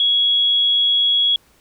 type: tone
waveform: sine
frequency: 3336 Hz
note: G#7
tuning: 7 cents sharp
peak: -13 dBFS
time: 0-1.36 s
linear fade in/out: 2 ms
effects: pink hiss -55 dBFS RMS until 1.6 s